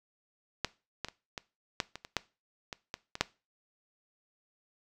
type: clicks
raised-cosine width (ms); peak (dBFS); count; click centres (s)
0.2; -11 / -16 / -24 / -20 / -11 / -23 / -26 / -10 / -21 / -19 / -21 / -7; 12; 0.647 / 1.047 / 1.085 / 1.378 / 1.802 / 1.956 / 2.049 / 2.167 / 2.728 / 2.941 / 3.154 / 3.21
effects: noise-tail reverb RT60 0.3 s tail -20 dB re dry